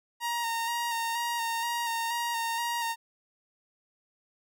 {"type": "tone with vibrato", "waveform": "sawtooth", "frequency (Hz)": 932.3, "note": "A#5", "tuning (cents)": 0, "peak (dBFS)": -25, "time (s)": [0.2, 2.96], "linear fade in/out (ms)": 50, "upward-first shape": "square", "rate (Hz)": 2.1, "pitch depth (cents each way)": 23, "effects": []}